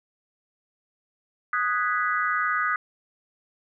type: chord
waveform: sine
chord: G# minor seventh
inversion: second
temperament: equal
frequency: 1244.5 / 1480 / 1661.2 / 1975.5 Hz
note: D#6 / F#6 / G#6 / B6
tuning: 0 / 0 / 0 / 0 cents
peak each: -25 / -27 / -31 / -31 dBFS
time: 1.53-2.76 s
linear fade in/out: 2 ms
effects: none